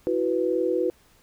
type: chord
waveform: sine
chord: E suspended second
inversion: none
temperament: equal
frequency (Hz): 329.6 / 370 / 493.9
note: E4 / F#4 / B4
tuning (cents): 0 / 0 / 0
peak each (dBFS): -27 / -25 / -25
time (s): 0.07-0.9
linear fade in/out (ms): 0
effects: pink hiss -59 dBFS RMS until 1.22 s